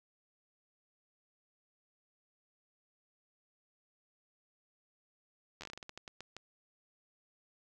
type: slowing click train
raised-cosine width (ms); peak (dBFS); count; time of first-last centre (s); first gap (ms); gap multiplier
0.2; -28; 14; 5.61-6.366; 11; 1.25
effects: none